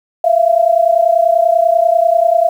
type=tone pair together; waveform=sine; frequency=659.3 / 689.5 Hz; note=E5 / F5; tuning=0 / -22 cents; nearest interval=minor second; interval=78 cents; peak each=-11 dBFS; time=0.24-2.49 s; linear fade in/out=5 ms; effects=7-bit